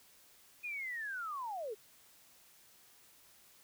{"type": "linear sweep", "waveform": "sine", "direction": "down", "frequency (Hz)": [2500, 392], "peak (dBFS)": -38, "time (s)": [0.63, 1.75], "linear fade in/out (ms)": 20, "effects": ["white hiss -63 dBFS RMS until 3.63 s"]}